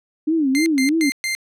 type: tone with vibrato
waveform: sine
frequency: 293.7 Hz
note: D4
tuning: in tune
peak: -15 dBFS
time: 0.27-1.1 s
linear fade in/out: 10 ms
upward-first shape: sine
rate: 3.2 Hz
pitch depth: 200 cents each way
type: tone bursts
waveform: sawtooth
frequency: 2093 Hz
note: C7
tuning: in tune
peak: -17 dBFS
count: 4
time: 0.55-1.35 s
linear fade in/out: 0 ms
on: 110 ms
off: 120 ms
effects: low-pass 12000 Hz 12 dB/octave